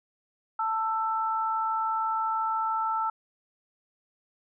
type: tone pair together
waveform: sine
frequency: 887.1 / 1327 Hz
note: A5 / E6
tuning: +14 / +11 cents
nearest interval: perfect fifth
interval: 697 cents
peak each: -28 dBFS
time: 0.59-3.1 s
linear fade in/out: 5 ms
effects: none